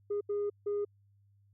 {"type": "tone bursts at uneven times", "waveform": "sine", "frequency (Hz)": 410, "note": "G#4", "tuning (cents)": -22, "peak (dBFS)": -28, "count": 3, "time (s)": [[0.1, 0.21], [0.29, 0.5], [0.66, 0.85]], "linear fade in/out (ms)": 10, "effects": ["tanh soft clip ceiling -28 dBFS", "added 100 Hz sine -63 dBFS peak until 1.53 s"]}